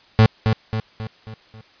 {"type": "tone with echo", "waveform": "35% pulse", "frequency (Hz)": 110, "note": "A2", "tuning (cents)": 0, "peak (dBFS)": -7, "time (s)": [0.19, 0.26], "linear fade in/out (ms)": 0, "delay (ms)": 270, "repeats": 5, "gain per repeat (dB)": -6, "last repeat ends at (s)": 1.61, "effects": ["white hiss -52 dBFS RMS until 1.8 s", "resampled to 11025 Hz"]}